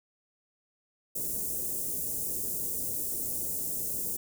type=band-stop noise; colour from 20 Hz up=white; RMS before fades=-33 dBFS; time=1.15-4.17 s; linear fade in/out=10 ms; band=510 to 7600 Hz; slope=24 dB/octave; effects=none